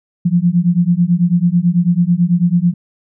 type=beating tone pair; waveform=sine; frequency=170 / 179.1 Hz; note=F3 / F3; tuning=-46 / +44 cents; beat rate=9.1 Hz; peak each=-13 dBFS; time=0.25-2.74 s; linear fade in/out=10 ms; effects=none